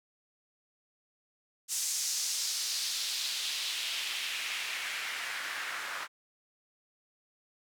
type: noise with band-pass filter sweep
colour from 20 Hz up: white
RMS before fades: -35 dBFS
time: 1.68-6.08 s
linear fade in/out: 50 ms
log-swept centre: 7000 to 1400 Hz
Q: 1.8
effects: none